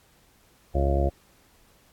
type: harmonic tone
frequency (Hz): 69.3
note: C#2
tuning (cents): 0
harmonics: 1 / 2 / 3 / 4 / 5 / 6 / 7 / 8 / 9 / 10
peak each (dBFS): -22 / -31 / -36 / -38 / -30 / -36 / -40 / -30 / -36 / -31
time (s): 0.74-1.1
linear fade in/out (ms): 20
effects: pink hiss -60 dBFS RMS until 1.92 s + AAC 64 kbps